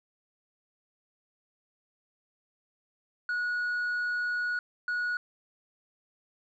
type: tone bursts at uneven times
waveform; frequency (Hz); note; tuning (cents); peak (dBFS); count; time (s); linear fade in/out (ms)
sine; 1458; F#6; -26; -25; 2; 3.29-4.59 / 4.88-5.17; 2
effects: tanh soft clip ceiling -27 dBFS